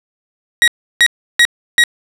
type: tone bursts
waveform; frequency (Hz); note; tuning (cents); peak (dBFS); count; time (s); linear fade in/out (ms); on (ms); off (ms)
30% pulse; 1900; A#6; +33; -3; 4; 0.62-1.838; 0; 57; 330
effects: low-pass 9000 Hz 12 dB/octave